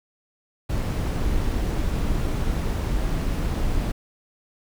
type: noise with amplitude modulation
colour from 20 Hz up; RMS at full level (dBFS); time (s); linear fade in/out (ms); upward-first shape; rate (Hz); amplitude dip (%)
brown; -22; 0.69-3.92; 10; sine; 257; 35
effects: none